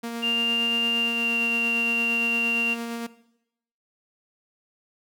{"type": "tone with tremolo", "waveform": "sawtooth", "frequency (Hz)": 233.1, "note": "A#3", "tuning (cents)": 0, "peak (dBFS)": -25, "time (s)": [0.03, 3.07], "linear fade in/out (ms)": 10, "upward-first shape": "sine", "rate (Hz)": 8.7, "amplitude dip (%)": 25}
{"type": "tone with pitch glide", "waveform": "sine", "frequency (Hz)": [2794, 2762], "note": ["F7", "F7"], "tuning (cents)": [0, -20], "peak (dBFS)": -22, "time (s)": [0.22, 2.75], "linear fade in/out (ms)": 20, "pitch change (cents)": -20, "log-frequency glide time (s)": [0.95, 1.37]}
{"effects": ["noise-tail reverb RT60 0.8 s tail -17 dB re dry"]}